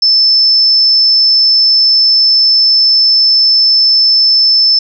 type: tone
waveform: sine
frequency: 5274 Hz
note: E8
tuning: in tune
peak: -5 dBFS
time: 0.02-4.79 s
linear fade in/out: 5 ms
effects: none

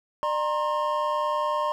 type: tone cluster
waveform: triangle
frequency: 600 / 936 / 1066 Hz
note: D5 / A#5 / C6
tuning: +37 / +7 / +32 cents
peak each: -26 / -27 / -25 dBFS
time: 0.23-1.72 s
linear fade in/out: 0 ms
effects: none

